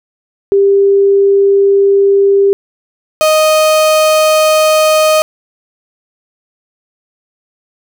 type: tone pair in turn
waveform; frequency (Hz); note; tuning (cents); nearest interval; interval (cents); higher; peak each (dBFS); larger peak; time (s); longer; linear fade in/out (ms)
sine / 35% pulse; 396.6 / 622.3; G4 / D#5; +20 / 0; minor sixth; 780; second; -5; neither; 0.52-2.53 / 3.21-5.22; neither; 0
effects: none